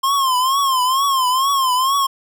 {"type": "tone with vibrato", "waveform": "square", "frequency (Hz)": 1058, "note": "C6", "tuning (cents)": 19, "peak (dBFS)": -15, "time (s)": [0.03, 2.07], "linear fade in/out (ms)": 10, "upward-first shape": "triangle", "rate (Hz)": 2.2, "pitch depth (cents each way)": 120, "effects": []}